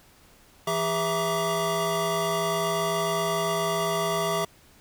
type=tone cluster; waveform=square; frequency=166 / 405.5 / 660 / 943 / 1156 Hz; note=E3 / G#4 / E5 / A#5 / D6; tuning=+12 / -41 / +2 / +20 / -28 cents; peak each=-34 / -31 / -29 / -35 / -31 dBFS; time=0.67-4.45 s; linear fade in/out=5 ms; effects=pink hiss -56 dBFS RMS until 4.8 s